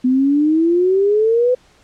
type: exponential sweep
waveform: sine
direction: up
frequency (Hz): 249.4 to 508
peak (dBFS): -11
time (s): 0.04-1.55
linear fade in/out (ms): 10
effects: pink hiss -52 dBFS RMS until 1.83 s + low-pass 7000 Hz 12 dB/octave